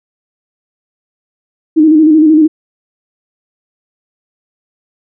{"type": "tone with vibrato", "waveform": "sine", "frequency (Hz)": 311.1, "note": "D#4", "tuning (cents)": 0, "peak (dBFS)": -3, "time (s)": [1.76, 2.48], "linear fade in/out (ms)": 20, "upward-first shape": "square", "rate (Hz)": 13, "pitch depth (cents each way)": 48, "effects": []}